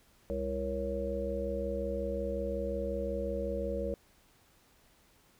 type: harmonic tone with a mistuned harmonic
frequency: 67.2 Hz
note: C2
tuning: 47 cents sharp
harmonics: 1 / 3 / 5 / 7 / 8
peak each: -38 / -40 / -42 / -37 / -36 dBFS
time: 0.3-3.94 s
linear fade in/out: 0 ms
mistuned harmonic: 8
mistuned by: +58 cents
effects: pink hiss -65 dBFS RMS until 5.39 s